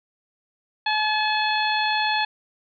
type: harmonic tone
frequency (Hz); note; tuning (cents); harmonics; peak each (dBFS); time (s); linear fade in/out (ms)
857; A5; -46; 1 / 2 / 3 / 4 / 5; -23 / -26 / -28 / -29 / -30; 0.86-2.25; 5
effects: none